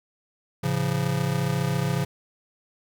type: chord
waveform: square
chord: A augmented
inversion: none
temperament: just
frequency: 110 / 137.5 / 171.88 Hz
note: A2 / C#3 / E#3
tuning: 0 / -14 / -27 cents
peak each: -32 / -26 / -28 dBFS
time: 0.63-2.05 s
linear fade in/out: 10 ms
effects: 10-bit